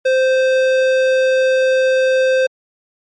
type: tone with tanh clipping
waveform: sine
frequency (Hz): 521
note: C5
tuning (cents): -7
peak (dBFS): -13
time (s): 0.05-2.47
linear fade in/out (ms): 10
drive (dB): 16
effects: MP3 48 kbps